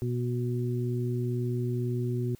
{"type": "harmonic tone", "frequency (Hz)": 122.1, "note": "B2", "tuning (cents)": -19, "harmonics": [1, 2, 3], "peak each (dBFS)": [-28, -35, -34], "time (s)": [0.02, 2.35], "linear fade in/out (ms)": 0, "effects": ["white hiss -61 dBFS RMS until 2.39 s"]}